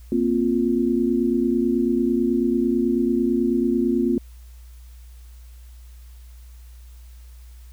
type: chord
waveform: sine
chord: Bb suspended second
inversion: none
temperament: just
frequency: 233.1 / 262.2 / 349.6 Hz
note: Bb3 / C4 / F4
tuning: 0 / +4 / +2 cents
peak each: -22 dBFS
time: 0.12-4.18 s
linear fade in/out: 2 ms
effects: added 60 Hz sine -40 dBFS peak until 7.72 s + white hiss -57 dBFS RMS until 7.72 s